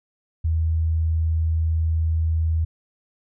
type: tone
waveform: sine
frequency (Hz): 80.7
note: E2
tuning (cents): -36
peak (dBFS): -18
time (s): 0.44-2.65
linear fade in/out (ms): 10
effects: none